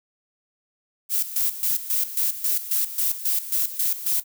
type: noise with tremolo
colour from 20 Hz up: violet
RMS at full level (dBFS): -22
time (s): 1.09-4.24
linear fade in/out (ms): 50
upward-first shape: square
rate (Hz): 3.7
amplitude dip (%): 75
effects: none